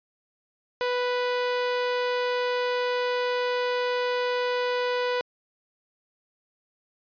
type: tone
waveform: sawtooth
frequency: 493.9 Hz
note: B4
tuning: in tune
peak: -20 dBFS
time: 0.81-5.21 s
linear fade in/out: 0 ms
effects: resampled to 11025 Hz